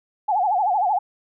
sine tone with vibrato, 784 Hz, G5, in tune, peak -17 dBFS, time 0.28-0.99 s, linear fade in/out 10 ms, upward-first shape sine, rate 13 Hz, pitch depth 180 cents each way, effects none

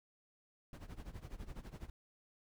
brown noise with tremolo, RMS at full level -45 dBFS, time 0.73-1.9 s, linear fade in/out 2 ms, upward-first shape sine, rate 12 Hz, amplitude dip 85%, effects none

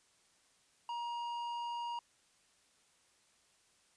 sine tone with tanh clipping, 947 Hz, A#5, 27 cents sharp, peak -39 dBFS, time 0.89-1.99 s, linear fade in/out 2 ms, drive 10 dB, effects white hiss -70 dBFS RMS until 3.96 s + resampled to 22050 Hz

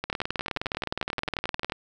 two click trains, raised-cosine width 0.3 ms, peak -12 / -13 dBFS, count 32 / 20, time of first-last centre 0.1-1.698 / 0.04-1.721 s, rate 19.4 / 11.3 Hz, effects none

